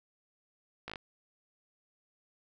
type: slowing click train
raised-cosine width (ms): 0.3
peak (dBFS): -24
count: 5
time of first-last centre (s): 0.88-0.958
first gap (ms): 17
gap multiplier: 1.09
effects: none